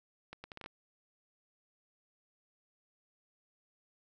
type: accelerating click train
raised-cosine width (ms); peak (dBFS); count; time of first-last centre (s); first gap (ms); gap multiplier
0.3; -29; 7; 0.33-0.661; 110; 0.71
effects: none